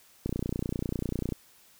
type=click train; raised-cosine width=3 ms; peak=-17 dBFS; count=33; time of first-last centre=0.26-1.323 s; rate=30.1 Hz; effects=white hiss -59 dBFS RMS until 1.79 s